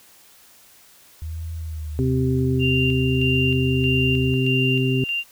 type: tone with vibrato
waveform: sine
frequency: 78.6 Hz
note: D#2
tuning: 18 cents sharp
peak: -27 dBFS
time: 1.22-4.34 s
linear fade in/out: 0 ms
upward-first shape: sine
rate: 0.95 Hz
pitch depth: 70 cents each way
type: harmonic tone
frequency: 130 Hz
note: C3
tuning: 11 cents flat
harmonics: 1 / 2 / 3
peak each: -20 / -23 / -25 dBFS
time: 1.99-5.04 s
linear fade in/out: 0 ms
type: tone with tremolo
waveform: sine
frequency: 2782 Hz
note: F7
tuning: 7 cents flat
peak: -21 dBFS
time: 2.59-5.24 s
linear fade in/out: 50 ms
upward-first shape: square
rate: 1.6 Hz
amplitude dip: 50%
effects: white hiss -51 dBFS RMS until 5.31 s